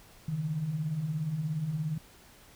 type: beating tone pair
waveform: sine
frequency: 139.8 / 156.8 Hz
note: C#3 / D#3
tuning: +15 / +14 cents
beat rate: 17 Hz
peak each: -38 / -30 dBFS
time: 0.28-1.98 s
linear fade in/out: 5 ms
effects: pink hiss -56 dBFS RMS until 2.55 s